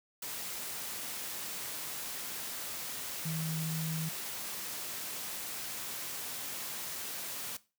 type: tone in noise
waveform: sine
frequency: 160 Hz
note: D#3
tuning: 49 cents sharp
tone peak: -33 dBFS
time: 3.25-4.09 s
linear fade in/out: 5 ms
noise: white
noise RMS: -40 dBFS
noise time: 0.22-7.57 s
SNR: +4 dB
effects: noise-tail reverb RT60 0.3 s tail -18 dB re dry + high-pass 100 Hz 12 dB/octave